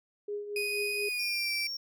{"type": "tone with tremolo", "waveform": "sine", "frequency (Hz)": 412.3, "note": "G#4", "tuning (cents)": -13, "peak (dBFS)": -31, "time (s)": [0.28, 1.09], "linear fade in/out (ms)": 5, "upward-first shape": "triangle", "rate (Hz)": 4.2, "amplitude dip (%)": 65}
{"type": "tone with pitch glide", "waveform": "35% pulse", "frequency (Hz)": [2489, 2336], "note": ["D#7", "D7"], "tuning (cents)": [0, -10], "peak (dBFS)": -29, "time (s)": [0.56, 1.67], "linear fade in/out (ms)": 2, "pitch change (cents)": -110, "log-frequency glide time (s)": [1.06, 1.52]}
{"type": "tone", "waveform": "triangle", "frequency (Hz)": 5510, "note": "F8", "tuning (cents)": -24, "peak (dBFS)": -33, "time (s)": [1.19, 1.77], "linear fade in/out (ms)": 5}
{"effects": []}